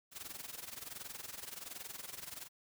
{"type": "noise with amplitude modulation", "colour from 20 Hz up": "white", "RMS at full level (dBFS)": -44, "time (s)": [0.11, 2.49], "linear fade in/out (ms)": 50, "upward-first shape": "sine", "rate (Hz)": 21.3, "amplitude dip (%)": 80, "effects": []}